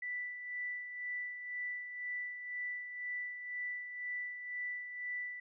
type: tone with tremolo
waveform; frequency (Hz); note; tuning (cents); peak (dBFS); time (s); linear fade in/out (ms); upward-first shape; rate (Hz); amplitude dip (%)
sine; 1975.5; B6; 0; -36; 0.02-5.4; 5; sine; 2; 55
effects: none